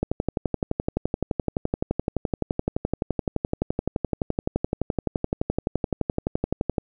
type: click train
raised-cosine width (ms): 2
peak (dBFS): -9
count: 80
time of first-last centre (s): 0.03-6.782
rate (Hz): 11.7
effects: none